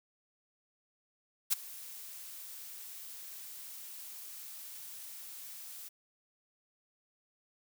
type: noise with ADSR envelope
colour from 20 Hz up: blue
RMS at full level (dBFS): -26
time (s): 1.5-5.89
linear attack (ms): 26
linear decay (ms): 16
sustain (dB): -21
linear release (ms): 12
effects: none